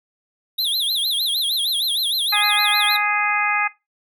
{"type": "tone with vibrato", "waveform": "square", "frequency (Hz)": 3660, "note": "A#7", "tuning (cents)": -32, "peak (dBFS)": -19, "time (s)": [0.58, 2.97], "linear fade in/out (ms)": 10, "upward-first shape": "sine", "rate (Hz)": 6.5, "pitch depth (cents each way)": 220}
{"type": "harmonic tone", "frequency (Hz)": 415.3, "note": "G#4", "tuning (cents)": 0, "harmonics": [2, 3, 4, 5, 6], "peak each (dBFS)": [-24, -24, -24, -24, -24], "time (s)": [2.32, 3.68], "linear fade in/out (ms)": 10}
{"effects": ["noise-tail reverb RT60 0.2 s tail -17 dB re dry"]}